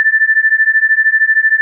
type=beating tone pair; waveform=sine; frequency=1760 / 1773 Hz; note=A6 / A6; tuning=0 / +13 cents; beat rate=13 Hz; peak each=-11 dBFS; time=0-1.61 s; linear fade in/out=0 ms; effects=none